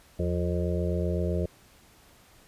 harmonic tone with a mistuned harmonic, 87.8 Hz, F2, 10 cents sharp, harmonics 1 / 2 / 4 / 5 / 6 / 7, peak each -28 / -31 / -34 / -35 / -36 / -36 dBFS, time 0.19-1.46 s, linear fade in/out 5 ms, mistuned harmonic 1, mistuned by -120 cents, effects pink hiss -57 dBFS RMS until 2.47 s + resampled to 32000 Hz

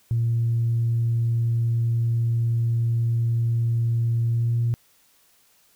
sine tone with pitch glide, 116.3 to 117.72 Hz, A#2 to A#2, -4 to +17 cents, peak -18 dBFS, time 0.11-4.74 s, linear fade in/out 0 ms, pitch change +21 cents, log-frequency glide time 4.28-4.58 s, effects tanh soft clip ceiling -15 dBFS + white hiss -60 dBFS RMS until 5.75 s

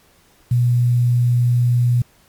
sine tone with quantisation, 121.7 Hz, B2, 25 cents flat, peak -12 dBFS, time 0.51-2.02 s, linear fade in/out 5 ms, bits 7, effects pink hiss -54 dBFS RMS until 2.28 s + MP3 96 kbps

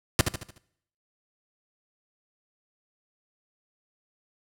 pink noise with echo, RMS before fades -18 dBFS, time 0.19-0.21 s, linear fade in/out 0 ms, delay 74 ms, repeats 5, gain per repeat -7 dB, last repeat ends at 0.58 s, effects noise-tail reverb RT60 0.7 s tail -20 dB re dry + low-pass 12000 Hz 12 dB/octave

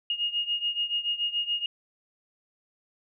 sine beating tone pair, 2853 / 2860 Hz, F7 / F7, +36 / +41 cents, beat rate 7 Hz, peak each -28 / -31 dBFS, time 0.1-1.66 s, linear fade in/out 2 ms, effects none

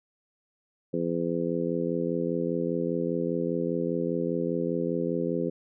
harmonic tone, 85 Hz, F2, 46 cents flat, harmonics 2 / 3 / 4 / 5 / 6, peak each -32 / -32 / -32 / -32 / -32 dBFS, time 0.93-5.5 s, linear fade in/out 10 ms, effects none

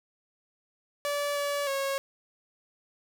sawtooth tone with pitch steps, 577 / 573 / 548 Hz, D5 / D5 / C#5, -31 / -43 / -20 cents, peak -24 dBFS, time 1.05-1.98 s, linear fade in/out 0 ms, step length 310 ms, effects none

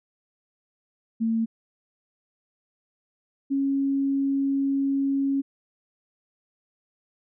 sine tone pair in turn, 225.7 / 275 Hz, A3 / C#4, +44 / -14 cents, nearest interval minor third, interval 342 cents, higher second, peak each -21 dBFS, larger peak neither, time 1.2-1.46 / 3.5-5.42 s, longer second, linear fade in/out 20 ms, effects none

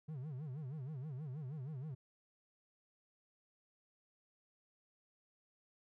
triangle tone with vibrato, 140.9 Hz, C#3, 29 cents sharp, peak -40 dBFS, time 0.08-1.95 s, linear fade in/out 10 ms, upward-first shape sine, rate 6.3 Hz, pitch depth 220 cents each way, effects none

